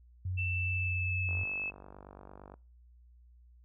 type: tone with vibrato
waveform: sine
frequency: 90.9 Hz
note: F#2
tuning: 30 cents flat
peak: -32 dBFS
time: 0.25-1.44 s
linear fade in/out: 5 ms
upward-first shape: square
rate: 2.4 Hz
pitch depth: 16 cents each way
type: tone with pitch glide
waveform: sine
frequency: 2662 to 2607 Hz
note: E7 to E7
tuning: +16 to -20 cents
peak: -33 dBFS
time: 0.37-1.71 s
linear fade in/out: 20 ms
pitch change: -36 cents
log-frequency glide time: 0.48-1.22 s
type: click train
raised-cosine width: 1 ms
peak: -35 dBFS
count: 62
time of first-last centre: 1.29-2.54 s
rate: 48.8 Hz
effects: noise-tail reverb RT60 0.4 s tail -24 dB re dry + added 60 Hz sine -56 dBFS peak until 3.64 s